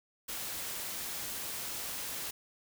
white noise, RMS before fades -39 dBFS, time 0.28-2.31 s, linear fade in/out 10 ms, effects none

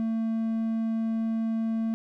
triangle tone, 224.6 Hz, A3, 36 cents sharp, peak -23 dBFS, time 0-1.94 s, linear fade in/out 0 ms, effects none

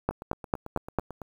two click trains, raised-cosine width 1 ms, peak -10 / -24 dBFS, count 5 / 11, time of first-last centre 0.09-0.987 / 0.11-1.217 s, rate 4.46 / 9.03 Hz, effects 8-bit

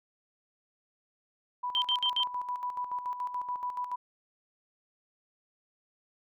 sine tone with tremolo, 987.8 Hz, B5, in tune, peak -30 dBFS, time 1.63-3.96 s, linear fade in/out 10 ms, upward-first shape square, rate 7 Hz, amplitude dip 60%
sine tone bursts, 3136 Hz, G7, in tune, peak -25 dBFS, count 4, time 1.75-2.233 s, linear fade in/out 0 ms, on 69 ms, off 69 ms
effects none

